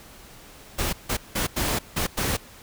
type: noise bursts at uneven times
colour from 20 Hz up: pink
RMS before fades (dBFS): -25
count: 6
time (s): 0.78-0.93 / 1.09-1.17 / 1.35-1.47 / 1.56-1.79 / 1.96-2.07 / 2.17-2.37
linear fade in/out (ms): 10
effects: pink hiss -47 dBFS RMS until 2.62 s